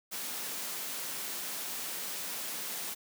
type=high-pass noise; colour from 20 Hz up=white; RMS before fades=-38 dBFS; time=0.11-2.95 s; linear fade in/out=20 ms; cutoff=150 Hz; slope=48 dB/octave; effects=none